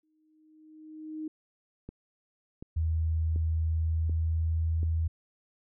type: tone with exponential growth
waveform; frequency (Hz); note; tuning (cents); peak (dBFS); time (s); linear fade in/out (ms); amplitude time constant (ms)
sine; 311.1; D#4; 0; -32; 0.03-1.28; 5; 270
type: click train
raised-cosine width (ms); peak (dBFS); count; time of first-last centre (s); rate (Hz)
3; -28; 5; 1.89-4.831; 1.36
type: tone with pitch glide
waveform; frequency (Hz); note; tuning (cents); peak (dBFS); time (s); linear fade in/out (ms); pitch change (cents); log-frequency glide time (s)
sine; 80.5 to 81.29; E2 to E2; -41 to -24; -25; 2.76-5.08; 10; +17; 3.66-4.6
effects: none